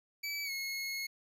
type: tone with pitch glide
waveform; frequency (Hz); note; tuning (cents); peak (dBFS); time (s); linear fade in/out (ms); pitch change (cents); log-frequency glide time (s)
25% pulse; 2300 to 2172; D7 to C#7; -37 to -36; -32; 0.23-1.07; 10; -99; 0.44-0.51
effects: none